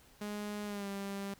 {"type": "tone with pitch glide", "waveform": "sawtooth", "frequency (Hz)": [207.7, 198.21], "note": ["G#3", "G3"], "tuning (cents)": [0, 19], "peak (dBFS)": -34, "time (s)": [0.21, 1.34], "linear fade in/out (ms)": 5, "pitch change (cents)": -81, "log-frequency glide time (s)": [0.65, 0.88], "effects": ["pink hiss -62 dBFS RMS until 1.39 s"]}